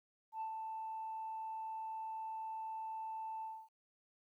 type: tone with ADSR envelope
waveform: sine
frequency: 884 Hz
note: A5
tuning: 8 cents sharp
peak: -36 dBFS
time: 0.32-3.69 s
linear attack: 90 ms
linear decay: 90 ms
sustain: -4 dB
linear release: 260 ms
effects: tanh soft clip ceiling -36 dBFS + 13-bit